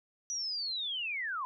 sine linear sweep, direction down, 5910 to 974 Hz, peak -33 dBFS, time 0.3-1.45 s, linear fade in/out 0 ms, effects none

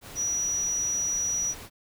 sine tone in noise, 5830 Hz, F#8, 26 cents flat, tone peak -25 dBFS, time 0.15-1.55 s, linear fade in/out 50 ms, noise pink, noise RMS -43 dBFS, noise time 0.01-1.7 s, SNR +15 dB, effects none

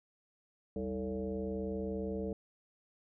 sine tone with frequency modulation, 320 Hz, D#4, 49 cents sharp, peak -34 dBFS, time 0.76-2.33 s, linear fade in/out 2 ms, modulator 123 Hz, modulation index 1.8, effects none

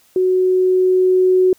sine tone with level ramp, 370 Hz, F#4, in tune, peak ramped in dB -12 to -9 dBFS, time 0.16-1.53 s, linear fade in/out 2 ms, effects white hiss -54 dBFS RMS until 1.58 s

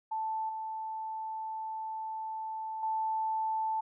sine tone with level steps, 880 Hz, A5, in tune, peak -31 / -35 / -29 dBFS, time 0.11-3.81 s, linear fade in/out 10 ms, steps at 0.49 / 2.83 s, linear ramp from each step 2 ms, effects none

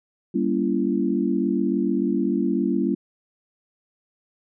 sine chord, G diminished seventh, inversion none, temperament just, 196 / 235.2 / 282.2 / 338.7 Hz, G3 / Bb3 / Db4 / Fb4, 0 / +16 / +31 / +47 cents, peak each -25 dBFS, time 0.34-2.95 s, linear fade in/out 10 ms, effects none

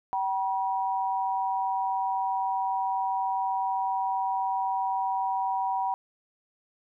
sine tone pair together, 768.4 / 964 Hz, G5 / B5, -35 / -42 cents, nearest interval major third, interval 393 cents, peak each -28 dBFS, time 0.13-5.94 s, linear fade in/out 0 ms, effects none

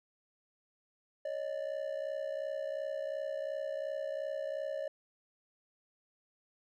triangle ring-modulated tone, 587.3 Hz, D5, in tune, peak -30 dBFS, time 1.25-4.88 s, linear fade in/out 2 ms, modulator 31.4 Hz, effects none

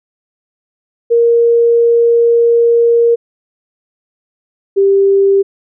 sine tone pair in turn, 468.1 / 393.6 Hz, A#4 / G4, +7 / +7 cents, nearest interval minor third, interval 300 cents, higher first, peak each -6 dBFS, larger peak neither, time 1.1-3.16 / 4.76-5.43 s, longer first, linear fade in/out 20 ms, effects none

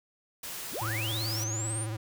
white noise, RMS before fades -39 dBFS, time 0.43-1.44 s, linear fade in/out 5 ms
sine linear sweep, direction up, 54.6 to 9480 Hz, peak -33 dBFS, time 0.71-1.87 s, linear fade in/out 50 ms
square tone with vibrato, 110 Hz, A2, in tune, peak -33 dBFS, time 0.81-1.97 s, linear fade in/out 10 ms, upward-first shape sine, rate 18 Hz, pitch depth 68 cents each way
effects none

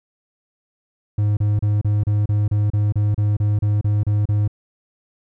triangle tone bursts, 104.2 Hz, G#2, 6 cents sharp, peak -13 dBFS, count 15, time 1.18-4.478 s, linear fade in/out 5 ms, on 190 ms, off 32 ms, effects none

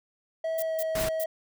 triangle tone with pitch glide, 648 to 640.9 Hz, E5 to E5, -30 to -49 cents, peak -25 dBFS, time 0.44-1.26 s, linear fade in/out 5 ms, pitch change -19 cents, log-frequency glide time 0.62-0.76 s
violet noise bursts, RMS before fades -35 dBFS, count 4, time 0.58-1.24 s, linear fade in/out 5 ms, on 45 ms, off 160 ms
pink noise, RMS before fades -32 dBFS, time 0.95-1.09 s, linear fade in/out 5 ms
effects none

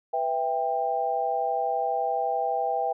sine chord, E minor, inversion second, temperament just, 494.4 / 659.3 / 791.1 Hz, B4 / E5 / G5, +2 / 0 / +16 cents, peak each -31 / -29 / -26 dBFS, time 0.13-2.93 s, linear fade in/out 10 ms, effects none

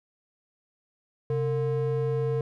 triangle ring-modulated tone, 293.7 Hz, D4, in tune, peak -19 dBFS, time 1.3-2.41 s, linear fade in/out 2 ms, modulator 161 Hz, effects none

